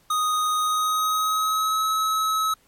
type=tone with pitch glide; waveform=square; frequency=1244.5 to 1287.6 Hz; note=D#6 to E6; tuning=0 to -41 cents; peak=-21 dBFS; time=0.1-2.54 s; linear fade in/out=5 ms; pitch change=+59 cents; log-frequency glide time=0.58-1.85 s; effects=pink hiss -60 dBFS RMS until 2.67 s + MP3 64 kbps